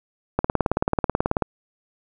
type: click train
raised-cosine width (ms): 1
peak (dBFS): -5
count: 20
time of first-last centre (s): 0.39-1.423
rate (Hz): 18.4
effects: none